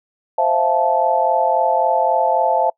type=chord; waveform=sine; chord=F major seventh; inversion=second; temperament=just; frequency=523.8 / 654.8 / 698.5 / 873.1 Hz; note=C5 / E5 / F5 / A5; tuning=+2 / -12 / 0 / -14 cents; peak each=-21 / -19 / -20 / -17 dBFS; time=0.38-2.7 s; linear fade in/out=5 ms; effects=noise-tail reverb RT60 0.1 s tail -26 dB re dry